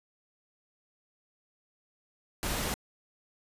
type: noise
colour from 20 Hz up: pink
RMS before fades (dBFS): -32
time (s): 2.43-2.74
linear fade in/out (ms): 0
effects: resampled to 32000 Hz